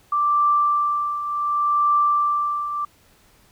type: tone with tremolo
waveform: sine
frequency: 1174.7 Hz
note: D6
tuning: in tune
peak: -14 dBFS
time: 0.12-2.85 s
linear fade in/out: 5 ms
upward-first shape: triangle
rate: 0.68 Hz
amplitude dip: 70%
effects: pink hiss -56 dBFS RMS until 3.51 s